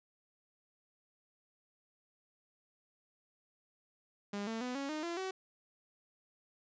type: tone with pitch steps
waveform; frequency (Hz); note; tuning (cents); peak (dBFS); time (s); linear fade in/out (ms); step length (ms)
sawtooth; 202.8 / 225 / 249.7 / 277 / 307.4 / 341.1 / 378.4; G#3 / A3 / B3 / C#4 / D#4 / F4 / F#4; -41 / +39 / +19 / -1 / -21 / -41 / +39; -33; 4.33-5.31; 5; 140
effects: resampled to 16000 Hz